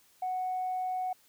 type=tone; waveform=sine; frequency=740 Hz; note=F#5; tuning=in tune; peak=-29 dBFS; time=0.22-1.13 s; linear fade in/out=5 ms; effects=tanh soft clip ceiling -26 dBFS + white hiss -64 dBFS RMS until 1.28 s